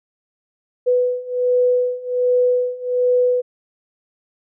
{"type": "beating tone pair", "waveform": "sine", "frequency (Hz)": [495.5, 496.8], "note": ["B4", "B4"], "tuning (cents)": [6, 10], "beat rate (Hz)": 1.3, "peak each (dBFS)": [-19, -17], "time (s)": [0.86, 3.42], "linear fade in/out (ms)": 20, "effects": []}